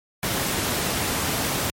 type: noise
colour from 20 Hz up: pink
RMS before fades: -24 dBFS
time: 0.23-1.7 s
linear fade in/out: 0 ms
effects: high-pass 80 Hz 12 dB/octave + MP3 64 kbps